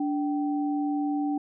sine tone pair together, 291.8 / 774.3 Hz, D4 / G5, -11 / -22 cents, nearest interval octave + perfect fourth, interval 1689 cents, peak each -25 / -33 dBFS, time 0-1.38 s, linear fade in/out 5 ms, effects none

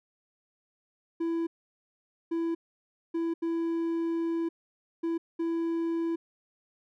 triangle tone bursts at uneven times, 332.5 Hz, E4, 15 cents sharp, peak -25 dBFS, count 6, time 1.2-1.47 / 2.31-2.55 / 3.14-3.34 / 3.42-4.49 / 5.03-5.18 / 5.39-6.16 s, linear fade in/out 10 ms, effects none

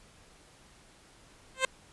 10% pulse tone with exponential growth, 523.3 Hz, C5, in tune, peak -13 dBFS, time 1.54-1.65 s, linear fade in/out 2 ms, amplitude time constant 22 ms, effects pink hiss -58 dBFS RMS until 1.92 s + resampled to 24000 Hz

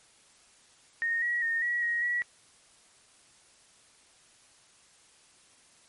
sine tone with pitch steps, 1850 / 1914 / 1838 / 1921 / 1886 / 1931 Hz, A#6 / A#6 / A#6 / B6 / A#6 / B6, -14 / +45 / -25 / -48 / +20 / -39 cents, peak -26 dBFS, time 1.02-2.22 s, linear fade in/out 0 ms, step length 200 ms, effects white hiss -60 dBFS RMS until 5.88 s + MP3 48 kbps

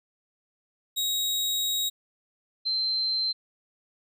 sawtooth / sine tone pair in turn, 3800 / 4114 Hz, A#7 / C8, +33 / -30 cents, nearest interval minor second, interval 137 cents, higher second, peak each -22 / -24 dBFS, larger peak first, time 0.96-1.9 / 2.65-3.33 s, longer first, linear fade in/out 20 ms, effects none

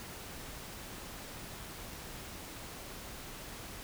silence, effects pink hiss -46 dBFS RMS until 3.83 s

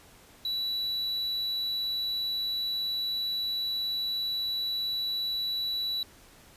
triangle tone, 3939 Hz, B7, 5 cents flat, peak -27 dBFS, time 0.45-6.03 s, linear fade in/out 2 ms, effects pink hiss -55 dBFS RMS until 6.56 s + resampled to 32000 Hz

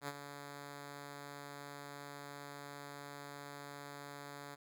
5% pulse tone with ADSR envelope, 142.9 Hz, D3, 47 cents flat, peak -27 dBFS, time 0.01-4.56 s, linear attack 69 ms, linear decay 40 ms, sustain -9 dB, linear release 23 ms, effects none

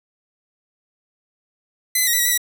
5% pulse tone with pitch steps, 2029 / 2017 / 1887 / 1975 / 1917 / 1974 / 1936 Hz, B6 / B6 / A#6 / B6 / A#6 / B6 / B6, +46 / +36 / +21 / 0 / +48 / -1 / -35 cents, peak -6 dBFS, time 1.95-2.377 s, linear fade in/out 5 ms, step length 61 ms, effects none

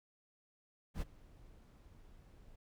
brown noise with ADSR envelope, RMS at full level -36 dBFS, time 0.94-2.56 s, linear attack 74 ms, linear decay 25 ms, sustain -23 dB, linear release 9 ms, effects none

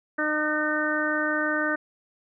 harmonic tone, 304.3 Hz, D#4, 38 cents flat, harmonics 1 / 2 / 3 / 4 / 5 / 6, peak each -29 / -30 / -39 / -32 / -27 / -30 dBFS, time 0.18-1.76 s, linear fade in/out 10 ms, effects none

